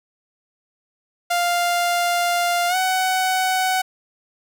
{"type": "tone with pitch glide", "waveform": "sawtooth", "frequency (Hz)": [698.5, 748.6], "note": ["F5", "F#5"], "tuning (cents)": [0, 20], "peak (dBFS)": -14, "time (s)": [1.3, 3.82], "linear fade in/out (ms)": 10, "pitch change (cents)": 120, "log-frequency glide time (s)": [2.68, 2.76], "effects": []}